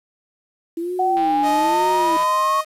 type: tone with vibrato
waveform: sine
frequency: 327.9 Hz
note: E4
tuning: 9 cents flat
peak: -22 dBFS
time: 0.77-2.17 s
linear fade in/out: 5 ms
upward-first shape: sine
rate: 1.1 Hz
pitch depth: 190 cents each way
type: exponential sweep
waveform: sine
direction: up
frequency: 741 to 1108.7 Hz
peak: -16 dBFS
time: 0.99-2.61 s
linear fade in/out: 5 ms
type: click train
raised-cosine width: 0.3 ms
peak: -20 dBFS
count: 183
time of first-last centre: 1.17-2.234 s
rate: 171 Hz
type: tone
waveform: sawtooth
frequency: 622.3 Hz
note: D#5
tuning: in tune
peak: -20 dBFS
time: 1.42-2.65 s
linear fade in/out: 50 ms
effects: resampled to 32000 Hz + 8-bit